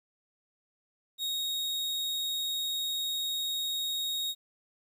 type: tone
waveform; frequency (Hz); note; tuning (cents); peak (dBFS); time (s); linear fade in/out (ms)
40% pulse; 3756; A#7; +12; -29; 1.18-4.35; 50
effects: 11-bit